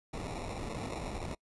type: noise with sample-and-hold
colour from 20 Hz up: pink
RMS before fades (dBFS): -39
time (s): 0.13-1.35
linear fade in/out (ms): 10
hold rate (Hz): 1575
effects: noise-tail reverb RT60 0.1 s tail -26 dB re dry + resampled to 24000 Hz